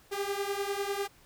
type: beating tone pair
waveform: sawtooth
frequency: 395.1 / 405.1 Hz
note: G4 / G#4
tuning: +14 / -43 cents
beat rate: 10 Hz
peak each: -30 / -30 dBFS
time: 0.11-1.08 s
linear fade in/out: 20 ms
effects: pink hiss -60 dBFS RMS until 1.25 s